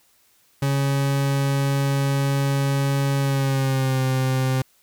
40% pulse tone with pitch glide, 138.59 to 130.81 Hz, C#3 to C3, 0 to 0 cents, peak -18 dBFS, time 0.62-4.62 s, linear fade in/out 5 ms, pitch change -100 cents, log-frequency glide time 3.2-4.02 s, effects white hiss -60 dBFS RMS until 4.82 s

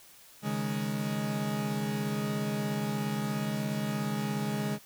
40% pulse chord, C# suspended second, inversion none, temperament equal, 138.59 / 155.56 / 207.7 Hz, C#3 / D#3 / G#3, 0 / 0 / 0 cents, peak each -35 / -36 / -31 dBFS, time 0.42-4.79 s, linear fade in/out 50 ms, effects white hiss -55 dBFS RMS until 4.85 s

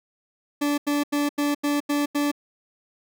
40% pulse tone bursts, 290 Hz, D4, 22 cents flat, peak -20 dBFS, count 7, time 0.61-2.316 s, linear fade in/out 10 ms, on 170 ms, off 86 ms, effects none

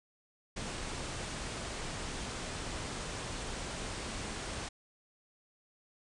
pink low-pass noise, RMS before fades -40 dBFS, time 0.56-4.69 s, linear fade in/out 10 ms, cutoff 9500 Hz, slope 96 dB/octave, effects none

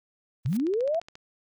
white noise with exponential growth, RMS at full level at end -40 dBFS, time 0.43-0.57 s, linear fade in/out 5 ms, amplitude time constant 29 ms
sine linear sweep, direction up, 103.83 to 695 Hz, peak -23 dBFS, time 0.45-1 s, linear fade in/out 10 ms
click train, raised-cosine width 0.2 ms, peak -27 dBFS, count 11, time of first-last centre 0.46-1.154 s, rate 14.4 Hz
effects none

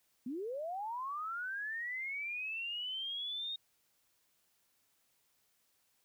sine linear sweep, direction up, 230.6 to 3729 Hz, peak -37 dBFS, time 0.26-3.56 s, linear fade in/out 5 ms, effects white hiss -75 dBFS RMS until 6.04 s

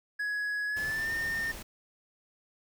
triangle tone with pitch glide, 1676 to 1817.2 Hz, G#6 to A#6, +15 to -45 cents, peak -28 dBFS, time 0.19-1.52 s, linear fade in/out 10 ms, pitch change +140 cents, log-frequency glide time 0.67-1.13 s
pink noise, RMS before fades -43 dBFS, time 0.76-1.63 s, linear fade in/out 10 ms
effects none

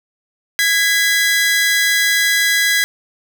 sawtooth tone pair together, 1654 / 1999.3 Hz, G#6 / B6, -8 / +21 cents, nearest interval minor third, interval 329 cents, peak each -12 dBFS, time 0.59-2.84 s, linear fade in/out 0 ms, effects none

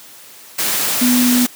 sine tone in noise, 246.9 Hz, B3, in tune, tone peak -11 dBFS, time 1.01-1.46 s, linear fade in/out 10 ms, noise white, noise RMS -18 dBFS, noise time 0.58-1.47 s, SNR +4 dB, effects white hiss -40 dBFS RMS until 1.55 s + high-pass 150 Hz 12 dB/octave

